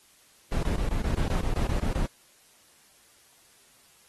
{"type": "noise bursts", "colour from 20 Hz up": "brown", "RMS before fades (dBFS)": -26, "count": 12, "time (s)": [0.52, 2.06], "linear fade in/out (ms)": 2, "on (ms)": 110, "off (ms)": 20, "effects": ["white hiss -59 dBFS RMS until 4.08 s", "AAC 32 kbps"]}